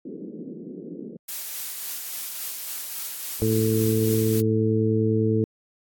pink band-pass noise, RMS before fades -37 dBFS, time 0.05-1.17 s, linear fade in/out 5 ms, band 180 to 440 Hz, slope 48 dB/octave
blue noise with tremolo, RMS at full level -31 dBFS, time 1.28-4.41 s, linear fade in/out 10 ms, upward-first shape sine, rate 3.6 Hz, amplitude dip 25%
harmonic tone, 110 Hz, A2, in tune, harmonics 1 / 2 / 3 / 4, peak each -23 / -25 / -26 / -24 dBFS, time 3.42-5.44 s, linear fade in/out 0 ms
effects AAC 64 kbps

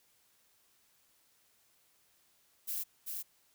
violet noise with echo, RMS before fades -37 dBFS, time 2.67-2.84 s, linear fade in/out 20 ms, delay 390 ms, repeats 1, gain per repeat -3 dB, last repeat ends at 3.23 s, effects white hiss -70 dBFS RMS until 3.54 s

